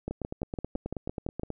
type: two click trains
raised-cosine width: 2 ms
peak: -20 / -19 dBFS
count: 14 / 9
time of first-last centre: 0.11-1.503 / 0.08-1.434 s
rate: 9.33 / 5.91 Hz
effects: none